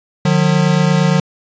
square tone pair together, 151.36 / 180 Hz, D#3 / F#3, -47 / -47 cents, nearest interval minor third, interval 300 cents, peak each -14 dBFS, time 0.25-1.2 s, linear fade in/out 5 ms, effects resampled to 16000 Hz + 7-bit

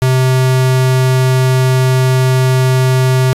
square tone, 129.5 Hz, C3, 17 cents flat, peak -9 dBFS, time 0.02-3.33 s, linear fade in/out 0 ms, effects resampled to 32000 Hz

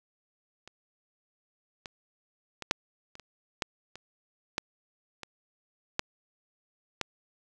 clicks, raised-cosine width 0.2 ms, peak -29 / -22 / -20 / -6 / -29 / -29 / -11 / -26 / -11 / -22 / -9 / -12 dBFS, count 12, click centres 0.676 / 1.858 / 2.623 / 2.711 / 3.154 / 3.197 / 3.622 / 3.956 / 4.581 / 5.233 / 5.994 / 7.013 s, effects none

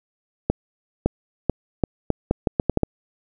accelerating click train, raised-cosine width 2 ms, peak -4 dBFS, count 11, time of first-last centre 0.5-2.833 s, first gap 560 ms, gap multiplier 0.78, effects none

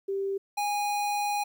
sine / square tone pair in turn, 392 / 822.7 Hz, G4 / G#5, 0 / -17 cents, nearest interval octave + minor second, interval 1283 cents, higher second, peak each -27 dBFS, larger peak neither, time 0.08-0.38 / 0.57-1.44 s, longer second, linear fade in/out 10 ms, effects 11-bit

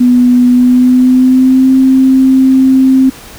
sine tone with pitch glide, 246.9 to 263.1 Hz, B3 to C4, 0 to +10 cents, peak -3 dBFS, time 0-3.1 s, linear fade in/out 10 ms, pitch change +110 cents, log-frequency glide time 0.5-1.75 s, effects pink hiss -32 dBFS RMS until 3.38 s

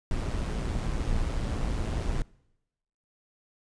brown noise with amplitude modulation, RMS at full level -27 dBFS, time 0.11-2.22 s, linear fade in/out 2 ms, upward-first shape sine, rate 114 Hz, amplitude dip 45%, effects noise-tail reverb RT60 0.9 s tail -24 dB re dry + resampled to 22050 Hz

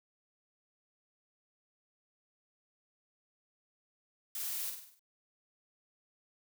blue noise with echo, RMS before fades -39 dBFS, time 4.35-4.7 s, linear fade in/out 2 ms, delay 49 ms, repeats 6, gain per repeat -5 dB, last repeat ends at 4.994 s, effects none

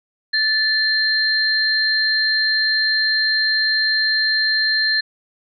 sine tone pair together, 1751 / 4165 Hz, A6 / C8, -9 / -9 cents, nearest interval octave + minor third, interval 1500 cents, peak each -18 dBFS, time 0.33-5.01 s, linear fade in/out 10 ms, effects none

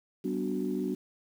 sine chord, G major seventh, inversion none, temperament equal with one note detuned, 192.19 / 246.9 / 293.7 / 370 Hz, G3 / B3 / D4 / F#4, -34 / 0 / 0 / 0 cents, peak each -34 dBFS, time 0.24-0.95 s, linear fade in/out 10 ms, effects tanh soft clip ceiling -19 dBFS + 9-bit

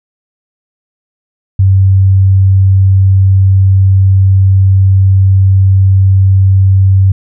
sine tone, 96 Hz, G2, 36 cents flat, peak -3 dBFS, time 1.59-7.12 s, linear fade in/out 5 ms, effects none

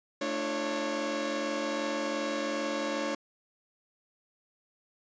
sawtooth tone cluster, 222 / 296.3 / 342.3 / 550 Hz, A3 / D4 / F4 / C#5, +16 / +15 / -35 / -14 cents, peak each -35 / -31 / -36 / -29 dBFS, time 0.21-3.15 s, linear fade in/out 5 ms, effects resampled to 16000 Hz

